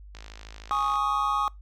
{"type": "click train", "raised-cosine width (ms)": 0.2, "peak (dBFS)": -26, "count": 44, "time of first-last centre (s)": [0.15, 0.957], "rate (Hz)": 53.3}
{"type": "chord", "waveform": "triangle", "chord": "Ab suspended fourth", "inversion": "none", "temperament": "just", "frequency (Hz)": [830.6, 1107.5, 1245.9], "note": ["Ab5", "Db6", "Eb6"], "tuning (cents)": [0, -2, 2], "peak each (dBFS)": [-28, -25, -25], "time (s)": [0.71, 1.48], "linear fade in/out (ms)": 0}
{"effects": ["noise-tail reverb RT60 0.2 s tail -25 dB re dry", "added 50 Hz sine -43 dBFS peak until 1.61 s"]}